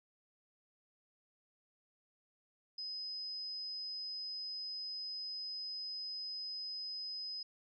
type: tone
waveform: sine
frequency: 5040 Hz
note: D#8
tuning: 21 cents sharp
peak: -40 dBFS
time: 2.78-7.43 s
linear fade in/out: 5 ms
effects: none